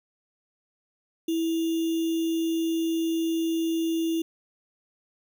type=tone with sample-and-hold; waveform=sine; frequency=328.4 Hz; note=E4; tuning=6 cents flat; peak=-23 dBFS; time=1.28-4.22 s; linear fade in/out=5 ms; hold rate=3150 Hz; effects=none